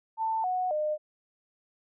sine tone with pitch steps, 890 / 735.5 / 607.9 Hz, A5 / F#5 / D#5, +20 / -11 / -40 cents, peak -26 dBFS, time 0.17-0.98 s, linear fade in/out 50 ms, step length 270 ms, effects none

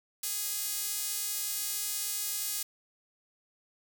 sawtooth tone with high-pass filter, 415.3 Hz, G#4, in tune, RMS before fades -34 dBFS, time 0.23-2.63 s, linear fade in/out 5 ms, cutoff 7000 Hz, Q 0.63, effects none

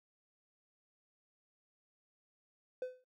triangle tone with exponential decay, 507 Hz, B4, 45 cents sharp, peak -31 dBFS, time 2.82-3.04 s, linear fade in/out 2 ms, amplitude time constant 46 ms, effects noise-tail reverb RT60 0.1 s tail -21 dB re dry + tanh soft clip ceiling -27 dBFS

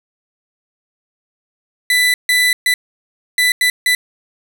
30% pulse tone bursts at uneven times, 1990 Hz, B6, 13 cents sharp, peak -8 dBFS, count 6, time 1.9-2.14 / 2.29-2.53 / 2.66-2.74 / 3.38-3.52 / 3.61-3.7 / 3.86-3.95 s, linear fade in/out 2 ms, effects 7-bit

